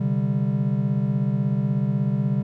triangle chord, C suspended second, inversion none, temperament just, 130.81 / 147.16 / 196.22 Hz, C3 / D3 / G3, 0 / +4 / +2 cents, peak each -22 / -23 / -22 dBFS, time 0-2.43 s, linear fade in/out 10 ms, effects none

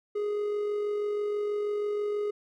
triangle tone with amplitude modulation, 415.3 Hz, G#4, in tune, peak -24 dBFS, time 0.15-2.31 s, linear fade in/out 10 ms, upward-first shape sine, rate 46.2 Hz, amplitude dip 30%, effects none

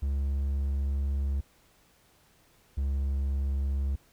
triangle tone pair in turn, 69.3 / 68.78 Hz, C#2 / C#2, 0 / -13 cents, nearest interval unison, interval 13 cents, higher first, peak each -24 dBFS, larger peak neither, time 0.02-1.41 / 2.77-3.96 s, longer first, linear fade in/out 10 ms, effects pink hiss -63 dBFS RMS until 4.12 s

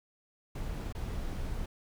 brown noise with dropouts, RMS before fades -36 dBFS, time 0.55-1.66 s, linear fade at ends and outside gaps 5 ms, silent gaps 0.926-0.949 s, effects none

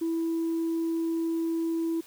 sine tone, 329.6 Hz, E4, in tune, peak -24 dBFS, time 0.01-2.01 s, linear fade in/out 10 ms, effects tanh soft clip ceiling -23 dBFS + white hiss -53 dBFS RMS until 2.06 s

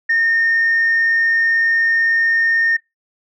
sine tone, 1829 Hz, A#6, 33 cents flat, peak -11 dBFS, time 0.09-2.77 s, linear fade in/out 10 ms, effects noise-tail reverb RT60 0.2 s tail -23 dB re dry + tanh soft clip ceiling -9 dBFS

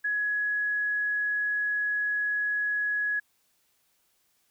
sine tone, 1679 Hz, G#6, 18 cents sharp, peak -25 dBFS, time 0.04-3.2 s, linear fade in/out 10 ms, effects white hiss -70 dBFS RMS until 4.5 s

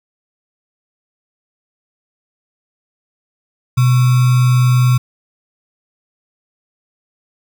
sine tone with sample-and-hold, 125.4 Hz, B2, 27 cents sharp, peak -8 dBFS, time 3.77-4.98 s, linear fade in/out 10 ms, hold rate 1225 Hz, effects none

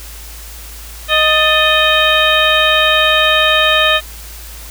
harmonic tone with a mistuned harmonic, 622.3 Hz, D#5, in tune, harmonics 1 / 2 / 3 / 4 / 5 / 6, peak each -16 / -16 / -16 / -16 / -16 / -16 dBFS, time 1.08-4.01 s, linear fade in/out 50 ms, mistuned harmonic 3, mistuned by -89 cents, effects added 55 Hz sine -31 dBFS peak until 4.7 s + white hiss -34 dBFS RMS until 4.7 s

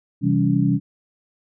sine tone cluster, 131.2 / 164.9 / 195.8 / 282.2 Hz, C3 / E3 / G3 / C#4, +5 / +1 / -2 / +31 cents, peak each -21 dBFS, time 0.21-0.8 s, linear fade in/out 50 ms, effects none

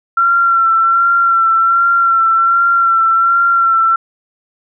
sine tone with vibrato, 1360 Hz, F6, 46 cents flat, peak -8 dBFS, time 0.17-3.96 s, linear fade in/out 5 ms, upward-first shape sine, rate 1.3 Hz, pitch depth 26 cents each way, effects none

